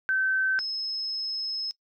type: tone pair in turn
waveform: sine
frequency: 1540 / 5180 Hz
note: G6 / E8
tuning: -31 / -31 cents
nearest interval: octave + major sixth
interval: 2100 cents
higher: second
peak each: -22 / -28 dBFS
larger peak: first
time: 0.09-0.59 / 0.59-1.71 s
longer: second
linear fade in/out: 0 ms
effects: noise-tail reverb RT60 0.1 s tail -21 dB re dry